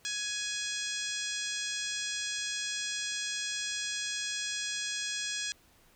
harmonic tone with a mistuned harmonic, 835 Hz, G#5, 9 cents sharp, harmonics 2 / 3 / 4 / 5 / 6 / 7 / 8 / 9 / 10, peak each -40 / -42 / -39 / -43 / -41 / -41 / -43 / -43 / -48 dBFS, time 0.05-5.52 s, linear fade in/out 0 ms, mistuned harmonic 7, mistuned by -19 cents, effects pink hiss -63 dBFS RMS until 5.95 s

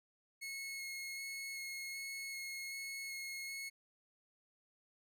sawtooth tone with vibrato, 2175 Hz, C#7, 33 cents flat, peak -39 dBFS, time 0.41-3.7 s, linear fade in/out 20 ms, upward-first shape square, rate 1.3 Hz, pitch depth 8 cents each way, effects none

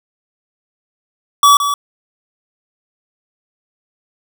square tone with echo, 1143 Hz, D6, 47 cents flat, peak -6 dBFS, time 1.43-1.57 s, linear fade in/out 2 ms, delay 170 ms, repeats 1, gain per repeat -9 dB, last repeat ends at 1.74 s, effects none

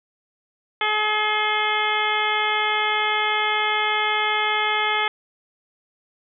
harmonic tone with a mistuned harmonic, 425.1 Hz, G#4, 40 cents sharp, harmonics 1 / 2 / 3 / 4 / 5 / 6 / 7 / 8, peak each -31 / -25 / -26 / -29 / -24 / -32 / -30 / -30 dBFS, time 0.81-5.08 s, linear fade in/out 2 ms, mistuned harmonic 7, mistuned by +55 cents, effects none

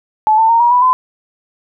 sine tone with pitch steps, 864 / 892.9 / 922.8 / 953.7 / 985.6 / 1018.6 Hz, A5 / A5 / A#5 / A#5 / B5 / C6, -32 / +25 / -18 / +39 / -4 / -47 cents, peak -7 dBFS, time 0.27-0.93 s, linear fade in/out 0 ms, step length 110 ms, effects none

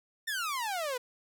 sawtooth exponential sweep, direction down, 1836 to 480 Hz, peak -28 dBFS, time 0.27-0.98 s, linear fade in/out 10 ms, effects none

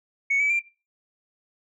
sine tone with pitch steps, 2219 / 2293 / 2370 Hz, C#7 / D7 / D7, +1 / -42 / +15 cents, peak -18 dBFS, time 0.3-0.597 s, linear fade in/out 10 ms, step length 99 ms, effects noise-tail reverb RT60 0.3 s tail -18 dB re dry + tanh soft clip ceiling -16 dBFS

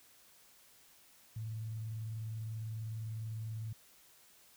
sine tone with vibrato, 110.5 Hz, A2, 8 cents sharp, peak -38 dBFS, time 1.36-3.73 s, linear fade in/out 5 ms, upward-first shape sine, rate 20 Hz, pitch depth 83 cents each way, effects white hiss -63 dBFS RMS until 4.56 s

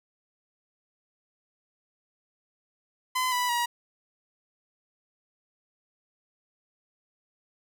sawtooth tone with pitch steps, 1019 / 987.1 / 956.3 Hz, C6 / B5 / A#5, -46 / -1 / +44 cents, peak -21 dBFS, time 3.15-3.66 s, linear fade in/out 10 ms, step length 170 ms, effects none

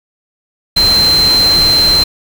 sine tone in noise, 4113 Hz, C8, 30 cents flat, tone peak -7 dBFS, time 0.76-2.04 s, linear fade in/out 10 ms, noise pink, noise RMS -18 dBFS, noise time 0.76-2.04 s, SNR +8 dB, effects none

